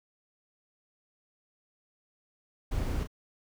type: noise with echo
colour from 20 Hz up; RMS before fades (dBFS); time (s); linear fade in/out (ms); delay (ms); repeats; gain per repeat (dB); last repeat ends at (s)
brown; -32; 2.71-3.04; 10; 34; 1; -6; 3.074
effects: none